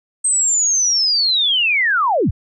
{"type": "linear sweep", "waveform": "sine", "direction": "down", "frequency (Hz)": [8372, 41.08], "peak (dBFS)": -13, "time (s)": [0.24, 2.31], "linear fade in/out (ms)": 10, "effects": []}